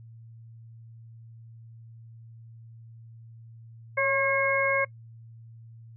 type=harmonic tone with a mistuned harmonic; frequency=541 Hz; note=C#5; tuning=42 cents flat; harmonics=1 / 2 / 3 / 4; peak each=-26 / -30 / -30 / -26 dBFS; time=3.97-4.85 s; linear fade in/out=10 ms; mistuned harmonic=1; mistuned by=+33 cents; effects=noise-tail reverb RT60 0.1 s tail -23 dB re dry + added 114 Hz sine -45 dBFS peak until 5.96 s